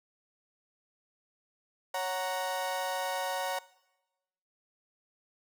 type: chord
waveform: 35% pulse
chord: F# major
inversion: second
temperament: equal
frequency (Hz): 554.4 / 740 / 932.3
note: C#5 / F#5 / A#5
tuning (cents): 0 / 0 / 0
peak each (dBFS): -34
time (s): 1.94-3.59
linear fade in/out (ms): 5
effects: noise-tail reverb RT60 1.0 s tail -20 dB re dry